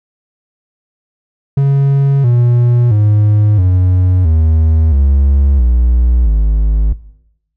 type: tone with pitch steps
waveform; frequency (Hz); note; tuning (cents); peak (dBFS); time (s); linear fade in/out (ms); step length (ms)
triangle; 138.59 / 120.65 / 105.03 / 91.44 / 79.6 / 69.3 / 60.32 / 52.52; C#3 / B2 / G#2 / F#2 / D#2 / C#2 / B1 / G#1; 0 / -40 / +20 / -20 / +40 / 0 / -40 / +20; -5; 1.57-6.93; 5; 670
effects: noise-tail reverb RT60 0.8 s tail -18 dB re dry